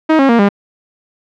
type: tone with pitch steps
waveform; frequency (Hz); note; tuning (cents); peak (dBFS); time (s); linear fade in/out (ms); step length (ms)
sawtooth; 315.6 / 271.6 / 233.7 / 201.1; D#4 / C#4 / A#3 / G3; +25 / -35 / +5 / +44; -3; 0.09-0.49; 10; 100
effects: low-pass 2000 Hz 12 dB/octave

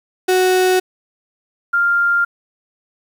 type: tone pair in turn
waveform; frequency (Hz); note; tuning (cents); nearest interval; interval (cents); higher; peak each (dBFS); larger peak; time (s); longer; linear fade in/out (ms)
35% pulse / sine; 370 / 1396.9; F#4 / F6; 0 / 0; octave + major seventh; 2300; second; -10 / -12; first; 0.28-0.8 / 1.73-2.25; neither; 10
effects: 8-bit

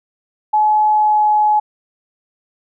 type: tone with pitch glide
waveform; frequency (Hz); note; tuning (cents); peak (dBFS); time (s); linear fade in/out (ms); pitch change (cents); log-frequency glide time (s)
sine; 852 to 846.6; G#5 to G#5; +44 to +33; -10; 0.53-1.6; 10; -11; 0.92-1.25
effects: none

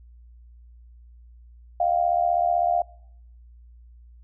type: tone with amplitude modulation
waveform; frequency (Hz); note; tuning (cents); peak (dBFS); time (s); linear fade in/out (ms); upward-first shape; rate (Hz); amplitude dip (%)
sine; 698.5; F5; 0; -15; 1.8-2.82; 5; sine; 75.9; 80
effects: noise-tail reverb RT60 0.7 s tail -23 dB re dry + added 59 Hz sine -46 dBFS peak until 4.23 s

